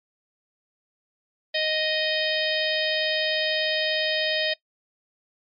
harmonic tone, 622.3 Hz, D#5, in tune, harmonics 1 / 3 / 4 / 5 / 6 / 7 / 8, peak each -27 / -29 / -32 / -29 / -29 / -34 / -32 dBFS, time 1.54-4.54 s, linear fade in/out 10 ms, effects noise-tail reverb RT60 0.1 s tail -20 dB re dry + MP3 64 kbps

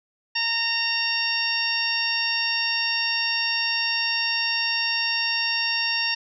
harmonic tone, 920 Hz, A#5, 23 cents flat, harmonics 1 / 2 / 3 / 4 / 5 / 6, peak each -34 / -29 / -26 / -34 / -32 / -26 dBFS, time 0.35-6.15 s, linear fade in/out 10 ms, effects none

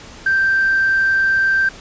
sine tone with hard clipping, 1568 Hz, G6, in tune, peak -13 dBFS, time 0.26-1.69 s, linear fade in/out 5 ms, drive 1 dB, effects pink hiss -38 dBFS RMS until 1.8 s + resampled to 16000 Hz

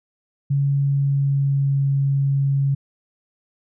sine tone with pitch glide, 140 to 138.39 Hz, C#3 to C#3, +18 to -3 cents, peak -16 dBFS, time 0.5-2.75 s, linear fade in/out 10 ms, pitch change -21 cents, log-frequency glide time 0.7-1.85 s, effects none

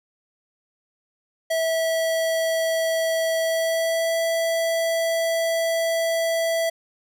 square tone with pitch glide, 652 to 660.3 Hz, E5 to E5, -19 to +3 cents, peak -21 dBFS, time 1.5-6.7 s, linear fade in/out 10 ms, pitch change +22 cents, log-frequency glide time 3.42-4.18 s, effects none

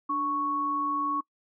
sine tone pair together, 293.7 / 1108.7 Hz, D4 / C#6, 0 / 0 cents, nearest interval octave + major seventh, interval 2300 cents, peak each -34 / -26 dBFS, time 0.09-1.21 s, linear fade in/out 10 ms, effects noise-tail reverb RT60 0.1 s tail -24 dB re dry

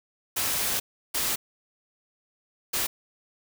white noise bursts at uneven times, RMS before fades -27 dBFS, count 3, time 0.36-0.8 / 1.14-1.36 / 2.73-2.87 s, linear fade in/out 10 ms, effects none

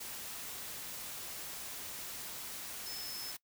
sine tone in noise, 5220 Hz, E8, 18 cents flat, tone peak -43 dBFS, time 2.86-3.32 s, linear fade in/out 10 ms, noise white, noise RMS -44 dBFS, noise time 0-3.37 s, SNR -2 dB, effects noise-tail reverb RT60 0.1 s tail -21 dB re dry

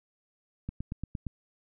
click train, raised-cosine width 5 ms, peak -22 dBFS, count 6, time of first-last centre 0.69-1.267 s, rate 8.66 Hz, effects none

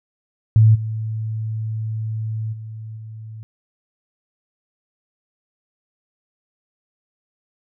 sine tone with level steps, 110 Hz, A2, in tune, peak -8 / -22 / -30 / -32 dBFS, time 0.56-3.43 s, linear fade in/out 0 ms, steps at 0.74 / 2.52 / 2.96 s, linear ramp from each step 20 ms, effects none

